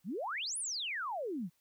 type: exponential two-way sweep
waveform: sine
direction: up then down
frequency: 154.1 to 10548 to 154.1 Hz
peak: -35 dBFS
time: 0.04-1.5 s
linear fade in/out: 50 ms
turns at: 0.58 s
effects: white hiss -75 dBFS RMS until 1.6 s